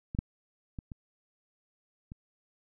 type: clicks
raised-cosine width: 5 ms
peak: -24 / -15 / -26 / -29 / -30 dBFS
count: 5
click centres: 0.149 / 0.189 / 0.788 / 0.918 / 2.119 s
effects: none